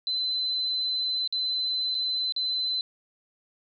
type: tone with dropouts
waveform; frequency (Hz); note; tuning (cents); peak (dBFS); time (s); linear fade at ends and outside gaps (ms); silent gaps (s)
sine; 4043; B7; +40; -25; 0.07-2.81; 1; 1.276-1.325 / 1.945-1.95 / 2.323-2.363
effects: none